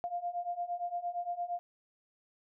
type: beating tone pair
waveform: sine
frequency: 696 / 704.7 Hz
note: F5 / F5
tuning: -6 / +15 cents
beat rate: 8.7 Hz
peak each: -38 / -36 dBFS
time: 0.04-1.59 s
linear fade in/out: 0 ms
effects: none

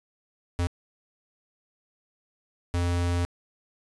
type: tone bursts at uneven times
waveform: square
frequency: 87.31 Hz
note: F2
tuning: in tune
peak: -24 dBFS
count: 2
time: 0.59-0.67 / 2.74-3.25 s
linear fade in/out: 0 ms
effects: resampled to 24000 Hz + 10-bit

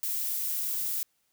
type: noise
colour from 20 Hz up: violet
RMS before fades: -31 dBFS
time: 0.03-1.03 s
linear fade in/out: 0 ms
effects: white hiss -73 dBFS RMS until 1.32 s

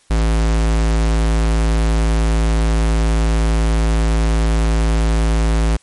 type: tone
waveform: square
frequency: 55 Hz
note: A1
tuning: in tune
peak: -13 dBFS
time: 0.1-5.77 s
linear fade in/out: 10 ms
effects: white hiss -54 dBFS RMS until 5.82 s + MP3 48 kbps

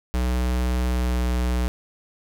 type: tone with pitch glide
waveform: square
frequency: 62 to 61.36 Hz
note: B1 to B1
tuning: +7 to -11 cents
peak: -21 dBFS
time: 0.14-1.68 s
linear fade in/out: 0 ms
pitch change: -18 cents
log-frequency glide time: 0.89-1.16 s
effects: none

